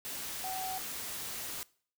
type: tone in noise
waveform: sine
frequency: 755 Hz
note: F#5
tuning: 35 cents sharp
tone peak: -37 dBFS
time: 0.44-0.78 s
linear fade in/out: 0 ms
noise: white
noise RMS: -40 dBFS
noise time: 0.05-1.63 s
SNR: 0 dB
effects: noise-tail reverb RT60 0.5 s tail -22 dB re dry